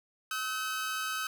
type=tone pair together; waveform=sawtooth; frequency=1283.2 / 1526 Hz; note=E6 / G6; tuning=-47 / -47 cents; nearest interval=minor third; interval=300 cents; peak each=-31 / -32 dBFS; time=0.31-1.27 s; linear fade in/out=2 ms; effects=none